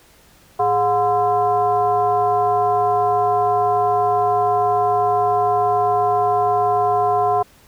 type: tone with frequency modulation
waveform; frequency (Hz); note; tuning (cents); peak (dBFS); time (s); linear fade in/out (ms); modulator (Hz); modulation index
sine; 723; F#5; -40; -14; 0.59-7.43; 10; 307; 0.98
effects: pink hiss -51 dBFS RMS until 7.67 s